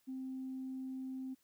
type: tone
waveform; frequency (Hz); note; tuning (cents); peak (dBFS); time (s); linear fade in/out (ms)
sine; 261.6; C4; 0; -39; 0.07-1.35; 20
effects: tanh soft clip ceiling -35 dBFS + white hiss -75 dBFS RMS until 1.43 s